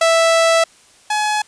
sawtooth tone pair in turn, 659.3 / 846.3 Hz, E5 / G#5, 0 / +32 cents, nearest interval major third, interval 432 cents, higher second, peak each -7 / -12 dBFS, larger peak first, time 0.01-0.64 / 1.1-1.42 s, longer first, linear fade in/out 5 ms, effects white hiss -49 dBFS RMS until 1.47 s + resampled to 22050 Hz

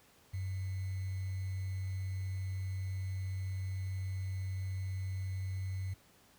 sine tone with sample-and-hold, 94.7 Hz, F#2, 41 cents sharp, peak -34 dBFS, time 0.33-5.94 s, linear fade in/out 10 ms, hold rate 2100 Hz, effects pink hiss -64 dBFS RMS until 6.38 s + high-pass 60 Hz 12 dB/octave

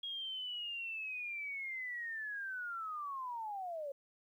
sine linear sweep, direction down, 3294 to 541 Hz, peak -39 dBFS, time 0.03-3.92 s, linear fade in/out 5 ms, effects 12-bit

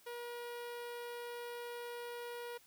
sawtooth tone with notch filter, 478.8 Hz, A#4, 46 cents sharp, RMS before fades -45 dBFS, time 0.06-2.58 s, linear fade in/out 10 ms, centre 6700 Hz, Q 1.3, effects white hiss -65 dBFS RMS until 2.66 s

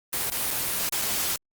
white noise with dropouts, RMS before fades -27 dBFS, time 0.13-1.36 s, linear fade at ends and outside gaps 0 ms, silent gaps 0.3-0.32 / 0.505-0.509 / 0.889-0.924 / 1.017-1.021 s, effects Opus 24 kbps

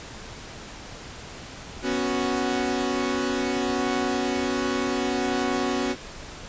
sawtooth chord, B suspended second, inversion none, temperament equal, 246.9 / 277.2 / 370 Hz, B3 / C#4 / F#4, 0 / 0 / 0 cents, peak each -24 dBFS, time 1.82-5.96 s, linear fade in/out 50 ms, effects pink hiss -40 dBFS RMS until 6.48 s + resampled to 16000 Hz

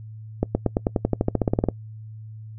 accelerating click train, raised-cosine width 2 ms, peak -6 dBFS, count 17, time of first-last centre 0.43-1.687 s, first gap 120 ms, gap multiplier 0.94, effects noise-tail reverb RT60 0.1 s tail -23 dB re dry + added 109 Hz sine -36 dBFS peak until 2.58 s

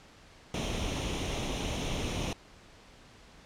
pink noise with comb filter, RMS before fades -33 dBFS, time 0.54-2.33 s, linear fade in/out 2 ms, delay 0.32 ms, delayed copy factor +0.6, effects pink hiss -55 dBFS RMS until 3.45 s + low-pass 6000 Hz 12 dB/octave

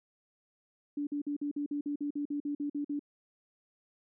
sine tone bursts, 289.8 Hz, D4, 23 cents flat, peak -31 dBFS, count 14, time 0.97-2.994 s, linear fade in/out 5 ms, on 100 ms, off 48 ms, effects none

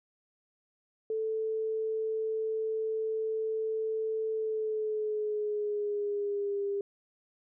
sine tone with pitch glide, 440 to 401.2 Hz, A4 to G4, 0 to +40 cents, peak -29 dBFS, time 1.1-6.81 s, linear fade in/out 2 ms, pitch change -160 cents, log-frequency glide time 4.32-6.64 s, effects none

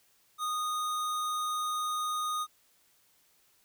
square tone, 1236 Hz, D#6, 12 cents flat, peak -31 dBFS, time 0.38-2.47 s, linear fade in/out 50 ms, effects white hiss -67 dBFS RMS until 3.64 s

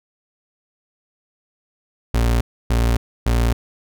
35% pulse tone bursts, 58.2 Hz, A#1, 2 cents flat, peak -13 dBFS, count 3, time 2.14-3.53 s, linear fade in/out 5 ms, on 270 ms, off 290 ms, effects none

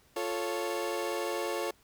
30% pulse chord, F augmented, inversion none, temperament equal, 349.2 / 440 / 554.4 Hz, F4 / A4 / C#5, 0 / 0 / 0 cents, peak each -33 dBFS, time 0.16-1.71 s, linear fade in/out 5 ms, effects pink hiss -64 dBFS RMS until 1.83 s

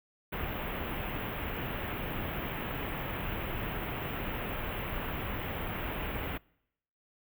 pink band-stop noise, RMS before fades -36 dBFS, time 0.32-6.38 s, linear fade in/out 10 ms, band 3100 to 14000 Hz, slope 48 dB/octave, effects noise-tail reverb RT60 0.8 s tail -26 dB re dry

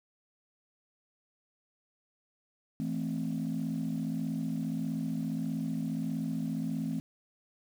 sine chord, A minor, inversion second, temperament equal, 164.81 / 220 / 261.6 Hz, E3 / A3 / C4, 0 / 0 / 0 cents, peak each -34 dBFS, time 2.8-7 s, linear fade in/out 0 ms, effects tanh soft clip ceiling -25 dBFS + 9-bit

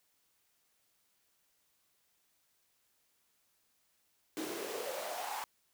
pink noise with high-pass filter sweep, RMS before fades -40 dBFS, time 4.37-5.44 s, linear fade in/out 0 ms, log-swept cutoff 300 to 930 Hz, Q 5.7, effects white hiss -75 dBFS RMS until 5.73 s

